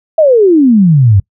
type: exponential sweep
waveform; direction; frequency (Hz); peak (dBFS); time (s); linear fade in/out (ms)
sine; down; 661 to 92.5; -3; 0.18-1.2; 5
effects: noise-tail reverb RT60 0.1 s tail -25 dB re dry